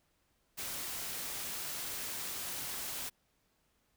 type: noise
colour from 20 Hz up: white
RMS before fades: -40 dBFS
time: 0.57-3.1 s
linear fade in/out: 20 ms
effects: pink hiss -75 dBFS RMS until 3.96 s